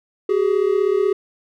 triangle tone pair together, 379.2 / 415.4 Hz, F#4 / G#4, +43 / 0 cents, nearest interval major second, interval 157 cents, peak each -16 dBFS, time 0.29-1.13 s, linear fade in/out 5 ms, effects none

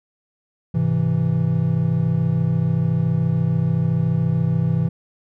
triangle chord, Ab augmented, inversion none, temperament equal, 103.83 / 130.81 / 164.81 Hz, Ab2 / C3 / E3, 0 / 0 / 0 cents, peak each -23 / -19 / -17 dBFS, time 0.74-4.89 s, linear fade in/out 10 ms, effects none

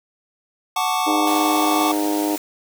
square chord, D major seventh, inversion first, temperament equal, 740 / 880 / 1108.7 / 1174.7 Hz, F#5 / A5 / C#6 / D6, 0 / 0 / 0 / 0 cents, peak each -24 / -25 / -26 / -26 dBFS, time 0.76-1.92 s, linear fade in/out 5 ms
harmonic tone, 102.5 Hz, G#2, 22 cents flat, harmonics 3 / 4 / 5 / 6 / 7 / 8 / 9, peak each -20 / -29 / -32 / -31 / -30 / -34 / -30 dBFS, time 1.06-2.37 s, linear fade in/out 20 ms
white high-pass noise, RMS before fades -31 dBFS, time 1.27-2.38 s, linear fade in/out 2 ms, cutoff 120 Hz, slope 24 dB/octave
effects none

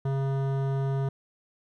sine tone with hard clipping, 136.1 Hz, C#3, 31 cents flat, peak -27 dBFS, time 0.05-1.09 s, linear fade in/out 5 ms, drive 15 dB, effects none

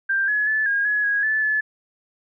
sine tone with pitch steps, 1583 / 1695 / 1738 / 1628 / 1689 / 1652 / 1742 / 1725 Hz, G6 / G#6 / A6 / G#6 / G#6 / G#6 / A6 / A6, +17 / +35 / -22 / -35 / +29 / -10 / -18 / -35 cents, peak -18 dBFS, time 0.09-1.61 s, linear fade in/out 10 ms, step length 190 ms, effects none

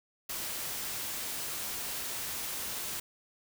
white noise, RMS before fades -37 dBFS, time 0.29-3 s, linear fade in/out 5 ms, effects none

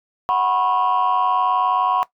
sine chord, F# suspended fourth, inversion none, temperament equal with one note detuned, 740 / 987.8 / 1087.2 Hz, F#5 / B5 / C#6, 0 / 0 / -34 cents, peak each -19 dBFS, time 0.29-2.03 s, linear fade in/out 0 ms, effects noise-tail reverb RT60 0.1 s tail -19 dB re dry + tanh soft clip ceiling -11 dBFS

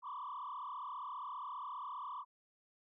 sine tone with frequency modulation, 1078 Hz, C#6, 49 cents flat, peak -40 dBFS, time 0.02-2.25 s, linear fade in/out 50 ms, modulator 34.9 Hz, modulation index 3.2, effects tanh soft clip ceiling -38 dBFS

